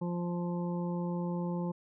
harmonic tone, 174.61 Hz, F3, in tune, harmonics 1 / 2 / 3 / 5 / 6, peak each -32 / -40 / -42 / -44 / -50 dBFS, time 0.01-1.72 s, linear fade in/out 10 ms, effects none

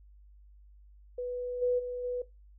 sine tone with level steps, 493.9 Hz, B4, in tune, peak -32 / -24 / -33 / -30 dBFS, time 1.18-2.22 s, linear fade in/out 5 ms, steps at 1.61 / 1.78 / 2.03 s, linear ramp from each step 20 ms, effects noise-tail reverb RT60 0.2 s tail -17 dB re dry + added 50 Hz sine -53 dBFS peak until 2.58 s

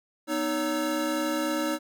square tone cluster, 246 / 309.4 / 564 / 1320 Hz, B3 / D#4 / C#5 / E6, -7 / -10 / +30 / +2 cents, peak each -36 / -29 / -32 / -36 dBFS, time 0.27-1.79 s, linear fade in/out 50 ms, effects none

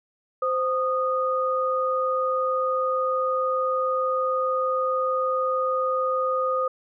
sine tone pair together, 519 / 1234.4 Hz, C5 / D#6, -14 / -14 cents, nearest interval octave + minor third, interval 1500 cents, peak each -24 dBFS, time 0.42-6.68 s, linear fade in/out 5 ms, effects none

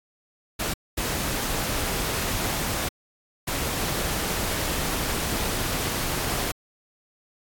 pink noise bursts at uneven times, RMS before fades -27 dBFS, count 3, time 0.59-0.74 / 0.97-2.89 / 3.47-6.52 s, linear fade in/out 10 ms, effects AAC 64 kbps

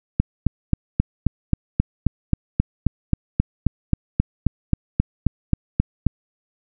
click train, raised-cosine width 5 ms, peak -3 dBFS, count 23, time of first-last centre 0.2-6.067 s, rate 3.75 Hz, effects none

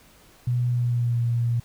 sine tone with pitch glide, 122.5 to 118.4 Hz, B2 to A#2, -14 to +27 cents, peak -20 dBFS, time 0.47-1.6 s, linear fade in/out 5 ms, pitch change -59 cents, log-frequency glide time 0.67-1.22 s, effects pink hiss -54 dBFS RMS until 1.64 s

